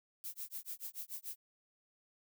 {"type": "noise with tremolo", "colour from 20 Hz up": "violet", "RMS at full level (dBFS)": -42, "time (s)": [0.24, 1.36], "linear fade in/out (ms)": 0, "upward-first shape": "sine", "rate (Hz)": 6.9, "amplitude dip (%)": 100, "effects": []}